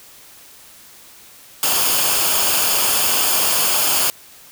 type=noise with comb filter; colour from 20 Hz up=white; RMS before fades=-17 dBFS; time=1.63-4.1 s; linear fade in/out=0 ms; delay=0.51 ms; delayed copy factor=-0.55; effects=white hiss -44 dBFS RMS until 4.51 s